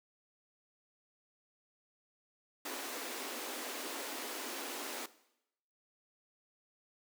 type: high-pass noise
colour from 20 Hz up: pink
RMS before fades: -42 dBFS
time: 2.65-5.06 s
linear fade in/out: 5 ms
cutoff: 240 Hz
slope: 96 dB/octave
effects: noise-tail reverb RT60 0.8 s tail -17 dB re dry